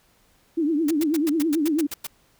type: tone with vibrato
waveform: sine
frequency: 309.7 Hz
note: D#4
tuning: 8 cents flat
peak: -19 dBFS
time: 0.57-1.87 s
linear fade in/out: 10 ms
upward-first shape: triangle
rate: 9.2 Hz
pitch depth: 180 cents each way
type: noise bursts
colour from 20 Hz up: white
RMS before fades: -31 dBFS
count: 10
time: 0.88-2.07 s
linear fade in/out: 5 ms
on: 29 ms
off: 100 ms
effects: pink hiss -61 dBFS RMS until 2.39 s